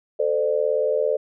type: tone cluster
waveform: sine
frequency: 440.3 / 518 / 598 Hz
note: A4 / C5 / D5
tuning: +1 / -17 / +31 cents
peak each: -23 dBFS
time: 0.19-1.17 s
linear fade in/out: 10 ms
effects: none